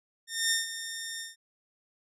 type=tone with ADSR envelope; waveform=10% pulse; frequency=1821 Hz; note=A#6; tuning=41 cents flat; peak=-14 dBFS; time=0.27-1.36 s; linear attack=240 ms; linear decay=150 ms; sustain=-12 dB; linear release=160 ms; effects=low-pass 11000 Hz 12 dB/octave